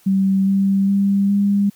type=tone with pitch steps; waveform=sine; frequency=192.9 / 195.59 / 198.32 / 201.1 Hz; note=G3 / G3 / G3 / G3; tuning=-28 / -4 / +20 / +44 cents; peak=-13 dBFS; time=0.06-1.7 s; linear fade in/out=10 ms; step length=410 ms; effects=white hiss -53 dBFS RMS until 1.75 s

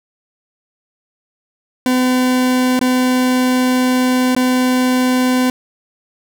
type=tone with dropouts; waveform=40% pulse; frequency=253.6 Hz; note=B3; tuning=46 cents sharp; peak=-11 dBFS; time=1.86-5.5 s; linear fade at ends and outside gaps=1 ms; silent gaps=2.792-2.812 / 4.35-4.364 s; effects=none

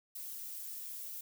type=noise with flanger; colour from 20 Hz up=violet; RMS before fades=-44 dBFS; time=0.15-1.21 s; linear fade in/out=5 ms; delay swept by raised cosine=1.8 to 3 ms; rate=3.1 Hz; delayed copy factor=-0.55; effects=none

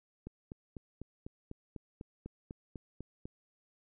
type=click train; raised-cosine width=3 ms; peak=-30 dBFS; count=13; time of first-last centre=0.27-3.255 s; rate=4.02 Hz; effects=none

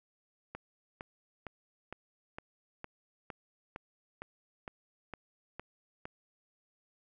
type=click train; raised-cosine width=0.5 ms; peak=-26 dBFS; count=13; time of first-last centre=0.55-6.055 s; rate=2.18 Hz; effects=none

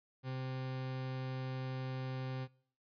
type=tone; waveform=40% pulse; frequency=130.3 Hz; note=C3; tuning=7 cents flat; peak=-37 dBFS; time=0.23-2.48 s; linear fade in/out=50 ms; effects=noise-tail reverb RT60 0.6 s tail -24 dB re dry + resampled to 11025 Hz

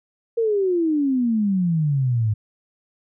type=exponential sweep; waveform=sine; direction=down; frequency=470.3 to 103.83 Hz; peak=-17 dBFS; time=0.37-2.34 s; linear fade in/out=10 ms; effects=none

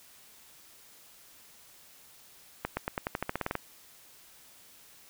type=accelerating click train; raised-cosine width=0.5 ms; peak=-15 dBFS; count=13; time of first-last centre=2.65-3.553 s; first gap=120 ms; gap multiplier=0.91; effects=white hiss -56 dBFS RMS until 5.09 s

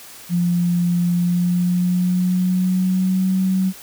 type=tone with pitch glide; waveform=sine; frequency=174.61 to 188.23 Hz; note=F3 to F#3; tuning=0 to +30 cents; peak=-15 dBFS; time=0.29-3.73 s; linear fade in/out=50 ms; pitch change=+130 cents; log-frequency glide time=1.11-3.34 s; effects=white hiss -40 dBFS RMS until 3.82 s

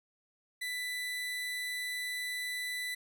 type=tone; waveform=30% pulse; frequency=1988 Hz; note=B6; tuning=11 cents sharp; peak=-32 dBFS; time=0.61-2.95 s; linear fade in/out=10 ms; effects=none

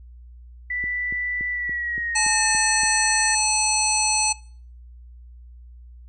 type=tone with pitch glide; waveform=sine; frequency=1975.5 to 1811.5 Hz; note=B6 to A6; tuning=0 to +50 cents; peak=-24 dBFS; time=0.7-3.35 s; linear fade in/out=5 ms; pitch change=-150 cents; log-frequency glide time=1.5-2.45 s
type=click train; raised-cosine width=3 ms; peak=-25 dBFS; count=8; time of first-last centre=0.84-2.834 s; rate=3.51 Hz
type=harmonic tone; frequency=861 Hz; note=A5; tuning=38 cents flat; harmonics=1 / 3 / 5 / 7 / 9 / 10; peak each=-26 / -26 / -26 / -26 / -26 / -26 dBFS; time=2.15-4.33 s; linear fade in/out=10 ms
effects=noise-tail reverb RT60 0.5 s tail -22 dB re dry + added 60 Hz sine -41 dBFS peak until 6.08 s

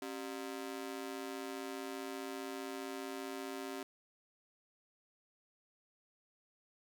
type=ring-modulated tone; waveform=sawtooth; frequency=329.6 Hz; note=E4; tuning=in tune; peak=-34 dBFS; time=0.02-3.83 s; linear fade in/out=2 ms; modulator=57.6 Hz; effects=12-bit

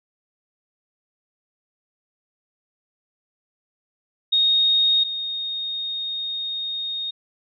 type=tone pair in turn; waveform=sine; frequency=3722 / 3709 Hz; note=A#7 / A#7; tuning=-3 / -9 cents; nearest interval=unison; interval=6 cents; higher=first; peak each=-15 / -25 dBFS; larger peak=first; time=4.32-5.04 / 5.04-7.11 s; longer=second; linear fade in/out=10 ms; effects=none

